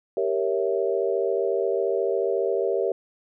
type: chord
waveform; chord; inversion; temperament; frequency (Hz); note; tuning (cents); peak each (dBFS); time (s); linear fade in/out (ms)
sine; G diminished seventh; none; equal; 392 / 466.2 / 554.4 / 659.3; G4 / Bb4 / Db5 / Fb5; 0 / 0 / 0 / 0; -25 / -26 / -28 / -30; 0.17-2.92; 2
effects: none